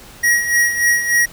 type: tone with tremolo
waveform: square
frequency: 1899 Hz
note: A#6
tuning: 32 cents sharp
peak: -11 dBFS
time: 0.23-1.26 s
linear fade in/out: 10 ms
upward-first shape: sine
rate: 3.4 Hz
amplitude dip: 65%
effects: pink hiss -40 dBFS RMS until 1.32 s